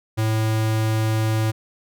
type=tone; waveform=square; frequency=110 Hz; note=A2; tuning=in tune; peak=-19 dBFS; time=0.17-1.52 s; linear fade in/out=20 ms; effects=none